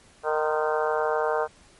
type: harmonic tone with a mistuned harmonic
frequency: 154.3 Hz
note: D#3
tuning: 14 cents flat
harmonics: 3 / 4 / 5 / 6 / 7 / 8 / 9 / 10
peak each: -26 / -28 / -30 / -32 / -33 / -34 / -35 / -36 dBFS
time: 0.23-1.48 s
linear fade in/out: 50 ms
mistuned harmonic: 7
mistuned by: -52 cents
effects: pink hiss -55 dBFS RMS until 1.79 s + MP3 48 kbps